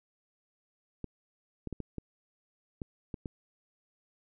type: clicks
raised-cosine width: 3 ms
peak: -24 dBFS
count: 8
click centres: 1.043 / 1.673 / 1.727 / 1.803 / 1.983 / 2.818 / 3.142 / 3.258 s
effects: none